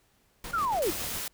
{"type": "noise with tremolo", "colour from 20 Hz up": "pink", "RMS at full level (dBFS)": -39, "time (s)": [0.44, 1.2], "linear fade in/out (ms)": 2, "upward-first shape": "square", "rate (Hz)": 7.1, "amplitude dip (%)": 50}
{"type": "linear sweep", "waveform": "sine", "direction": "down", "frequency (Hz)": [1445, 292.6], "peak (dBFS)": -25, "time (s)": [0.53, 0.91], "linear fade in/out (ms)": 10}
{"type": "noise", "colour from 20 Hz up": "white", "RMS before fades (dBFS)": -35, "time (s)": [0.82, 1.28], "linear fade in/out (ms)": 2}
{"effects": ["pink hiss -67 dBFS RMS until 1.33 s"]}